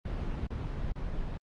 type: noise bursts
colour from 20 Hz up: brown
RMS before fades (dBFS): -34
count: 3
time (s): 0.05-1.376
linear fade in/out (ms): 5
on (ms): 420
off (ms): 33
effects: low-pass 4000 Hz 12 dB/octave + Opus 32 kbps